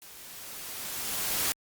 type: noise with level ramp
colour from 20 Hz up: white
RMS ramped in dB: -49 to -27 dBFS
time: 0.02-1.52 s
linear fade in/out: 0 ms
effects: Opus 48 kbps